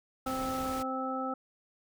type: harmonic tone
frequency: 261.6 Hz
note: C4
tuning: in tune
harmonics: 1 / 2 / 3 / 5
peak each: -36 / -38 / -38 / -36 dBFS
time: 0.26-1.34 s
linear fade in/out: 5 ms
type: noise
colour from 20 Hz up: pink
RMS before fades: -42 dBFS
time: 0.26-0.83 s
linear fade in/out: 10 ms
effects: none